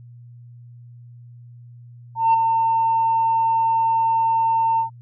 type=tone with ADSR envelope; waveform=sine; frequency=905 Hz; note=A5; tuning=48 cents sharp; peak=-9 dBFS; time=2.15-4.9 s; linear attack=190 ms; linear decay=8 ms; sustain=-6 dB; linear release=110 ms; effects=tanh soft clip ceiling -10 dBFS + added 120 Hz sine -40 dBFS peak until 5.01 s

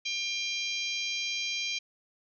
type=harmonic tone; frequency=797 Hz; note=G5; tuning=28 cents sharp; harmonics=3 / 4 / 5 / 6 / 7 / 8; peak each=-34 / -36 / -38 / -40 / -41 / -42 dBFS; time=0.05-1.79 s; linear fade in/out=10 ms; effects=none

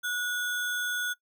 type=tone with sample-and-hold; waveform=sine; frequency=1460 Hz; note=F#6; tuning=24 cents flat; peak=-28 dBFS; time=0.03-1.14 s; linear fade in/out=20 ms; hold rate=4900 Hz; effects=noise-tail reverb RT60 0.1 s tail -19 dB re dry

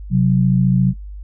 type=tone pair together; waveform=sine; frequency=130.56 / 185 Hz; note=C3 / F#3; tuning=-3 / 0 cents; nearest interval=tritone; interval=603 cents; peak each=-14 dBFS; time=0.1-0.94 s; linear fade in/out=50 ms; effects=noise-tail reverb RT60 0.1 s tail -23 dB re dry + added 50 Hz sine -29 dBFS peak until 1.23 s

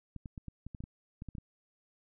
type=clicks; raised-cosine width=5 ms; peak=-30 dBFS; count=12; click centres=0.163 / 0.258 / 0.378 / 0.483 / 0.666 / 0.748 / 0.805 / 0.839 / 1.221 / 1.287 / 1.352 / 1.383 s; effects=none

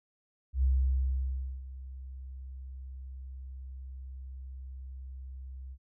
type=tone with ADSR envelope; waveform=sine; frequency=65.41 Hz; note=C2; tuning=in tune; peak=-22 dBFS; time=0.53-5.78 s; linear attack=99 ms; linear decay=990 ms; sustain=-18 dB; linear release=59 ms; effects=none

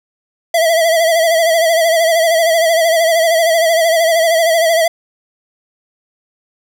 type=tone with vibrato; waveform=square; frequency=659 Hz; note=E5; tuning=1 cent flat; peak=-10 dBFS; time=0.54-4.88 s; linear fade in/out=5 ms; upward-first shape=sine; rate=13 Hz; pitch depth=60 cents each way; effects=none

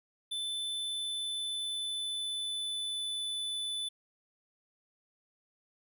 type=tone with pitch glide; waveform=square; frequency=3520 to 3494 Hz; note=A7 to A7; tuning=0 to -13 cents; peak=-34 dBFS; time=0.31-3.89 s; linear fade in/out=10 ms; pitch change=-13 cents; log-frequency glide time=0.73-3.23 s; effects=none

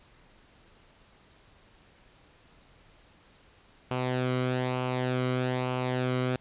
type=tone with flanger; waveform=sawtooth; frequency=126.9 Hz; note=B2; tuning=47 cents sharp; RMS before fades=-29 dBFS; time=3.91-6.36 s; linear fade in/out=0 ms; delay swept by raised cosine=0.54 to 1.16 ms; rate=1.1 Hz; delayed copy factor=-0.55; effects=pink hiss -59 dBFS RMS until 6.4 s + resampled to 8000 Hz

